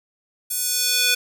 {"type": "tone with high-pass filter sweep", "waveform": "square", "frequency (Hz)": 493, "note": "B4", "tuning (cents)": -3, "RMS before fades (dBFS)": -21, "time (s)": [0.5, 1.15], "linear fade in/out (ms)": 10, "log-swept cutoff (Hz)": [9900, 2400], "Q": 1.1, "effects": []}